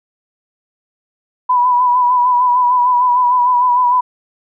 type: tone with vibrato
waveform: sine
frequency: 987.8 Hz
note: B5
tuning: in tune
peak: -9 dBFS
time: 1.49-4.01 s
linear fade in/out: 10 ms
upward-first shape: sine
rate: 6.6 Hz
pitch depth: 38 cents each way
effects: none